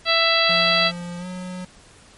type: harmonic tone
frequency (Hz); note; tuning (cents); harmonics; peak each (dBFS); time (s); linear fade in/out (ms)
663; E5; +10; 1 / 2 / 3 / 4 / 5 / 6 / 7; -23 / -23 / -23 / -23 / -23 / -23 / -23; 0.05-0.92; 50
type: tone with pitch glide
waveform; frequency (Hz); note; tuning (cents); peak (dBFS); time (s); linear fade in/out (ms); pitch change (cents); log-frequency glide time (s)
square; 174.61 to 182.45; F3 to F#3; 0 to -24; -30; 0.49-1.65; 5; +76; 1.18-1.26
effects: pink hiss -49 dBFS RMS until 2.17 s + MP3 48 kbps